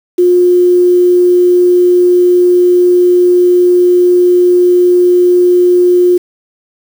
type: tone with quantisation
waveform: sine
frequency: 356.8 Hz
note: F4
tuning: 37 cents sharp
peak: -4 dBFS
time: 0.18-6.18 s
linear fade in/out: 10 ms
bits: 5
effects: none